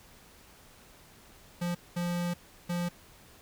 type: tone bursts at uneven times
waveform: square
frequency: 174.61 Hz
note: F3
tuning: in tune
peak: -30 dBFS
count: 3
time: 1.61-1.75 / 1.96-2.34 / 2.69-2.89 s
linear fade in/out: 10 ms
effects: pink hiss -56 dBFS RMS until 3.41 s